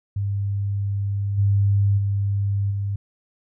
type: tone with level steps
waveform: sine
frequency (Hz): 100.1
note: G2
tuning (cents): +37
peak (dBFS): -21 / -15 / -19 / -22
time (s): 0.16-2.96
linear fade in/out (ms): 5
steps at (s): 1.37 / 1.97 / 2.7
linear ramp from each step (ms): 20
effects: none